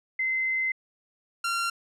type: tone pair in turn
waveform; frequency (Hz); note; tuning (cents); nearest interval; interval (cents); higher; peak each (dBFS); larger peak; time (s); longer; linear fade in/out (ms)
sine / sawtooth; 2062 / 1376.2; C7 / F6; -26 / -26; perfect fifth; 700; first; -24 / -22; second; 0.19-0.72 / 1.44-1.7; first; 5
effects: low-pass 10000 Hz 12 dB/octave